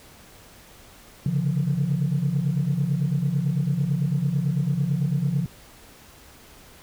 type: tone cluster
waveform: sine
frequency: 136 / 145 / 174 Hz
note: C#3 / D3 / F3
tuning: -33 / -22 / -6 cents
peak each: -24 dBFS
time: 1.26-5.46 s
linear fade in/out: 2 ms
effects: tanh soft clip ceiling -15 dBFS + pink hiss -49 dBFS RMS until 6.82 s